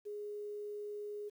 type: tone with quantisation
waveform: sine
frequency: 415.3 Hz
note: G#4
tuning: in tune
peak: -40 dBFS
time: 0.05-1.3 s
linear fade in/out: 20 ms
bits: 11
effects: none